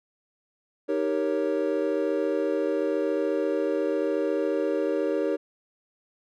triangle chord, Eb dominant seventh, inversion none, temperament equal, 311.1 / 392 / 466.2 / 554.4 Hz, Eb4 / G4 / Bb4 / Db5, 0 / 0 / 0 / 0 cents, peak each -27 dBFS, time 0.88-5.37 s, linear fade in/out 20 ms, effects none

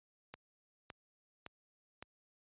click train, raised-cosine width 0.3 ms, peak -30 dBFS, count 4, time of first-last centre 0.34-2.025 s, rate 1.78 Hz, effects high-pass 60 Hz 12 dB/octave + resampled to 8000 Hz

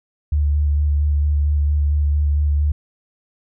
sine tone with vibrato, 73.42 Hz, D2, in tune, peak -14 dBFS, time 0.32-2.72 s, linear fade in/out 5 ms, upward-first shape square, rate 4.4 Hz, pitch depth 16 cents each way, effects none

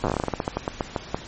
slowing click train, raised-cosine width 1 ms, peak -9 dBFS, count 20, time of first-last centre 0.04-1.145 s, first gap 8 ms, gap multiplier 1.19, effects pink hiss -40 dBFS RMS until 1.27 s + MP3 32 kbps

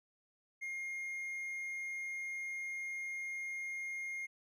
triangle tone, 2131 Hz, C7, 31 cents sharp, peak -37 dBFS, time 0.61-4.27 s, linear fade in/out 20 ms, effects none

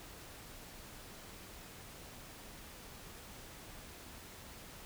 silence, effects pink hiss -52 dBFS RMS until 4.85 s

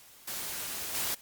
white noise with level steps, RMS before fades -37 / -32 dBFS, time 0.27-1.15 s, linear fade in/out 10 ms, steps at 0.94 s, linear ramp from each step 10 ms, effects white hiss -55 dBFS RMS until 1.21 s + Opus 48 kbps

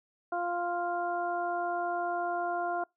harmonic tone, 349.2 Hz, F4, in tune, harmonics 1 / 2 / 3 / 4, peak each -37 / -31 / -39 / -38 dBFS, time 0.32-2.84 s, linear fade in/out 5 ms, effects noise-tail reverb RT60 0.2 s tail -26 dB re dry

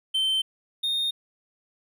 triangle tone pair in turn, 3099 / 3681 Hz, G7 / A#7, -21 / -23 cents, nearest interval minor third, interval 298 cents, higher second, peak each -20 / -22 dBFS, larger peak first, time 0.14-0.42 / 0.83-1.11 s, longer neither, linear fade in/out 10 ms, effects none

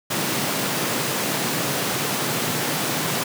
pink high-pass noise, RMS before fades -24 dBFS, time 0.1-3.24 s, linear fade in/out 10 ms, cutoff 120 Hz, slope 48 dB/octave, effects none

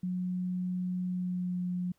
sine tone with pitch glide, 181.6 to 179.41 Hz, F#3 to F3, -32 to +47 cents, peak -30 dBFS, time 0.03-1.92 s, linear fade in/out 5 ms, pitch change -21 cents, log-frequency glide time 1.08-1.62 s, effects pink hiss -73 dBFS RMS until 1.98 s

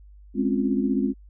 sine chord, Db major seventh, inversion second, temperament equal, 207.7 / 261.6 / 277.2 / 349.2 Hz, Ab3 / C4 / Db4 / F4, 0 / 0 / 0 / 0 cents, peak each -25 / -24 / -27 / -30 dBFS, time 0.34-1.14 s, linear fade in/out 50 ms, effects added 50 Hz sine -45 dBFS peak until 1.29 s

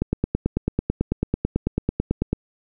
click train, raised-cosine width 3 ms, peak -7 dBFS, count 22, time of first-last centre 0.02-2.33 s, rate 9.09 Hz, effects none

